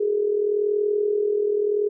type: tone with amplitude modulation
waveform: sine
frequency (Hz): 415.3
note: G#4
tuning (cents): 0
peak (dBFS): -16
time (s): 0-1.89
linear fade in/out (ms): 10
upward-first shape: sine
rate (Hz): 40.8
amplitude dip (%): 65
effects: none